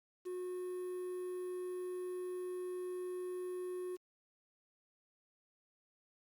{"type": "tone with quantisation", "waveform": "triangle", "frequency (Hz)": 363.6, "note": "F#4", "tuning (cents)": -30, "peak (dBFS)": -37, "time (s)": [0.25, 3.97], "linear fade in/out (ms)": 20, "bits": 10, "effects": ["Opus 48 kbps"]}